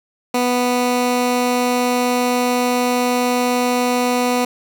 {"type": "tone", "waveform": "15% pulse", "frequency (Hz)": 246.9, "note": "B3", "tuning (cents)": 0, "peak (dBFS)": -9, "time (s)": [0.34, 4.45], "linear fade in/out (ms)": 5, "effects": []}